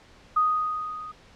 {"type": "tone with level ramp", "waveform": "sine", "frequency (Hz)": 1244.5, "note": "D#6", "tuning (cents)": 0, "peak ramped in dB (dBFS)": [-17, -36], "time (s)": [0.36, 1.12], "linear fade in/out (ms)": 10, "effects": ["pink hiss -53 dBFS RMS until 1.35 s", "low-pass 5000 Hz 12 dB/octave"]}